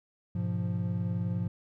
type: chord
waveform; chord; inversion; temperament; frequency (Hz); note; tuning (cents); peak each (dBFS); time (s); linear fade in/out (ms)
triangle; F diminished; first; equal; 103.83 / 123.47 / 174.61; Ab2 / Cb3 / F3; 0 / 0 / 0; -30 / -34 / -30; 0.35-1.48; 5
effects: none